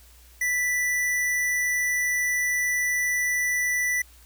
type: tone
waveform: square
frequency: 1975.5 Hz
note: B6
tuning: in tune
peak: -23 dBFS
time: 0.41-4.02 s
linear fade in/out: 5 ms
effects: added 60 Hz sine -51 dBFS peak until 4.25 s + white hiss -55 dBFS RMS until 4.25 s